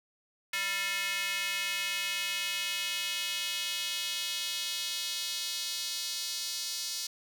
square tone with high-pass filter sweep, 196 Hz, G3, in tune, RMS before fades -34 dBFS, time 0.53-7.07 s, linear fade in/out 5 ms, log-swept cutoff 2100 to 4700 Hz, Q 2.1, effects none

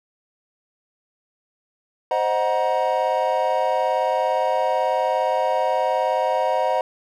triangle chord, C half-diminished seventh, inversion none, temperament equal with one note detuned, 523.3 / 622.3 / 740 / 947.5 Hz, C5 / Eb5 / Gb5 / Bb5, 0 / 0 / 0 / +28 cents, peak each -22 dBFS, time 2.11-6.81 s, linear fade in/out 2 ms, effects none

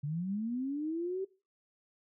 sine linear sweep, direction up, 138.59 to 390 Hz, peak -32 dBFS, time 0.03-1.25 s, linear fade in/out 10 ms, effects noise-tail reverb RT60 0.3 s tail -19 dB re dry

